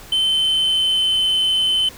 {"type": "tone with pitch glide", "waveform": "sine", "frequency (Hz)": [3075, 3056], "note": ["G7", "G7"], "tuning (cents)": [-34, -45], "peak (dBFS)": -12, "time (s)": [0.12, 1.89], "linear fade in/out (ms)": 5, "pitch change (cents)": -11, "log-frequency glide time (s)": [0.27, 1.29], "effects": ["tanh soft clip ceiling -14 dBFS", "pink hiss -40 dBFS RMS until 1.97 s"]}